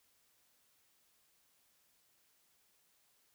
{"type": "silence", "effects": ["white hiss -73 dBFS RMS until 3.34 s"]}